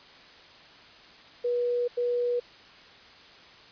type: tone bursts at uneven times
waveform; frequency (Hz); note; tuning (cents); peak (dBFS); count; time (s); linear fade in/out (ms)
sine; 485.1; B4; -31; -24; 2; 1.44-1.88 / 1.97-2.4; 10
effects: white hiss -51 dBFS RMS until 3.71 s + resampled to 11025 Hz